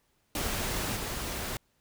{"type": "noise with level steps", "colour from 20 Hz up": "pink", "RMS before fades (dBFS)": [-32, -35], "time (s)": [0.35, 1.57], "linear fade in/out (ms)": 2, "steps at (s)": 0.95, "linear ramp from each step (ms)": 10, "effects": ["pink hiss -72 dBFS RMS until 1.8 s"]}